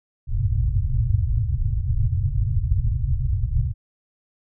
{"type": "low-pass noise", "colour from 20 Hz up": "white", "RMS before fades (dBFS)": -21, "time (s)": [0.27, 3.74], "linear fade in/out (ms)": 50, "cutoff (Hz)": 130, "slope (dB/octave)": 96, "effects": []}